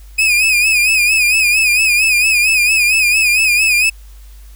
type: tone with vibrato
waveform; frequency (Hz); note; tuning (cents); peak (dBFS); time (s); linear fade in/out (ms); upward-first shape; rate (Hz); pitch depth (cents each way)
40% pulse; 2505; D#7; +11; -9; 0.18-3.9; 10; sine; 4.4; 81
effects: added 50 Hz sine -34 dBFS peak until 4.55 s + white hiss -49 dBFS RMS until 4.55 s